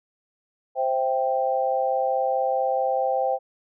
sine chord, C major, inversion none, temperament equal, 523.3 / 659.3 / 784 Hz, C5 / E5 / G5, 0 / 0 / 0 cents, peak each -24 / -28 / -24 dBFS, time 0.75-3.39 s, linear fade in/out 50 ms, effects none

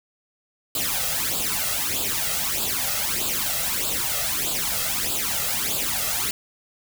white noise with flanger, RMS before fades -25 dBFS, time 0.75-6.31 s, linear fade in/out 2 ms, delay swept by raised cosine 0.25 to 1.55 ms, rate 1.6 Hz, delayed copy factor +0.75, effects none

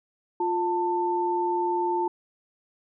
sine tone pair together, 351.9 / 890 Hz, F4 / A5, +13 / +20 cents, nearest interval octave + major third, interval 1607 cents, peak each -26 / -25 dBFS, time 0.4-2.08 s, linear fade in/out 5 ms, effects none

